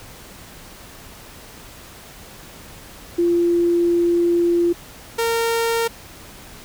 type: tone pair in turn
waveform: sine / sawtooth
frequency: 344.6 / 460.4 Hz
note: F4 / A#4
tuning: -23 / -22 cents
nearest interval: perfect fourth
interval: 501 cents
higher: second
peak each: -14 dBFS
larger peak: neither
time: 3.18-4.73 / 5.18-5.88 s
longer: first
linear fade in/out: 10 ms
effects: pink hiss -41 dBFS RMS until 6.64 s